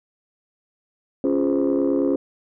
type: chord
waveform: sine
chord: Db major seventh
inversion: none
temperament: just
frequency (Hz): 277.2 / 346.5 / 415.8 / 519.7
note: Db4 / F4 / Ab4 / C5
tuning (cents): 0 / -14 / +2 / -12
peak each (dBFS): -19 / -22 / -24 / -24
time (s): 1.24-2.16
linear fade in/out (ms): 2
effects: tanh soft clip ceiling -12 dBFS